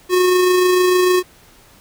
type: tone with amplitude modulation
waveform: square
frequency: 364 Hz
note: F#4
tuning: 28 cents flat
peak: -11 dBFS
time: 0.09-1.23 s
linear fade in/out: 50 ms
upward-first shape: sine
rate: 26.7 Hz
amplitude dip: 25%
effects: pink hiss -48 dBFS RMS until 1.8 s